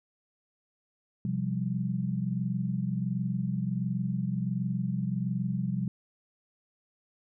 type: chord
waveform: sine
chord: C suspended fourth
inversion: none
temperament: equal with one note detuned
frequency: 128.34 / 174.61 / 196 Hz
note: C3 / F3 / G3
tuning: -33 / 0 / 0 cents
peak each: -32 dBFS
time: 1.25-5.88 s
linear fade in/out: 2 ms
effects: none